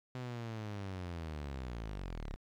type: linear sweep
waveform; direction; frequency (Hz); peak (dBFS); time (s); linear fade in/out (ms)
sawtooth; down; 128.3 to 32.02; -36; 0.15-2.36; 0
effects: low-pass 5000 Hz 12 dB/octave + 12-bit